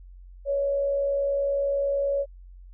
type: tone with frequency modulation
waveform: sine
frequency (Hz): 560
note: C#5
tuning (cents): +18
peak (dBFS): -22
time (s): 0.45-2.26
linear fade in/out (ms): 50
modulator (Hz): 69.3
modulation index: 0.25
effects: added 45 Hz sine -43 dBFS peak until 2.73 s